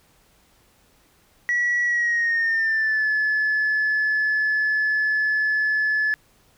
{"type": "tone with pitch glide", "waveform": "sine", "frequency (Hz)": [1934, 1723], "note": ["B6", "A6"], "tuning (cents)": [-37, -37], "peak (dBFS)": -17, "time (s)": [1.49, 6.14], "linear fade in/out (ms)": 0, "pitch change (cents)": -200, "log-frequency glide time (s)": [1.85, 3.09], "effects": ["tanh soft clip ceiling -16 dBFS", "pink hiss -59 dBFS RMS until 6.57 s"]}